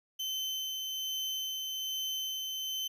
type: tone with tremolo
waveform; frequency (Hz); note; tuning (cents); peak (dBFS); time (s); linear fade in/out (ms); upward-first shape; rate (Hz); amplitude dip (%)
35% pulse; 3071; G7; -36; -31; 0.19-2.88; 10; sine; 1.2; 25
effects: none